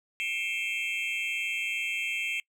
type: tone cluster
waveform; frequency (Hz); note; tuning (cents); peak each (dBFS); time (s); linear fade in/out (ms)
triangle; 2149 / 2327 / 2446 / 2650 / 3188; C7 / D7 / D#7 / E7 / G7; +46 / -17 / -30 / +9 / +28; -34 / -35 / -36 / -31 / -37; 0.2-2.4; 0
effects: noise-tail reverb RT60 0.1 s tail -24 dB re dry